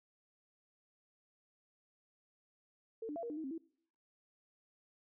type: tone with pitch steps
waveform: sine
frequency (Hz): 449.3 / 296.1 / 674 / 471.3 / 300.2 / 317.4 / 266.7 / 327.7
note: A4 / D4 / E5 / A#4 / D4 / D#4 / C4 / E4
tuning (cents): +36 / +14 / +38 / +19 / +38 / +35 / +33 / -10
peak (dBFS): -39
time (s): 3.02-3.58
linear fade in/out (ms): 5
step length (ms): 70
effects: noise-tail reverb RT60 0.6 s tail -23 dB re dry